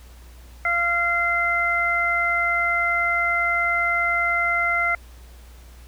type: harmonic tone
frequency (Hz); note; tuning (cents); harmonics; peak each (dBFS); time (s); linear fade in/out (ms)
690; F5; -21; 1 / 2 / 3; -27 / -23 / -21; 0.65-4.95; 2
effects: added 60 Hz sine -42 dBFS peak until 5.87 s + pink hiss -52 dBFS RMS until 5.87 s